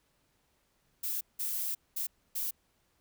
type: noise bursts at uneven times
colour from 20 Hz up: violet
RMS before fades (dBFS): -34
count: 4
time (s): 1.03-1.21 / 1.39-1.75 / 1.96-2.07 / 2.35-2.51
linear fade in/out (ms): 10
effects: pink hiss -73 dBFS RMS until 3 s